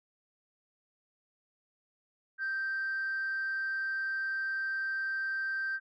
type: tone with amplitude modulation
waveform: sine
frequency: 1568 Hz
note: G6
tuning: in tune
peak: -28 dBFS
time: 2.38-5.8 s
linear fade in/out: 50 ms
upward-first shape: sine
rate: 288 Hz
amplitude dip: 30%
effects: tanh soft clip ceiling -28 dBFS